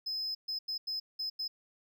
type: tone bursts at uneven times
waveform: triangle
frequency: 5100 Hz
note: D#8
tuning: 42 cents sharp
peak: -32 dBFS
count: 6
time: 0.06-0.35 / 0.48-0.59 / 0.68-0.78 / 0.87-1 / 1.19-1.3 / 1.39-1.48 s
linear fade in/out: 10 ms
effects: none